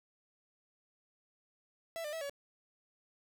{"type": "tone with pitch steps", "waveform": "45% pulse", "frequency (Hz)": [663, 598, 650, 565], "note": ["E5", "D5", "E5", "C#5"], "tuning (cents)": [10, 31, -24, 33], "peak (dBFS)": -38, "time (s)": [1.96, 2.296], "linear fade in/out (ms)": 0, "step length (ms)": 84, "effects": []}